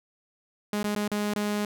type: tone with dropouts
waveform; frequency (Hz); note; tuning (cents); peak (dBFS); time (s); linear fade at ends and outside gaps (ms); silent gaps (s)
sawtooth; 207.7; G#3; 0; -22; 0.73-1.65; 2; 0.83-0.842 / 0.95-0.961 / 1.079-1.116 / 1.337-1.36
effects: none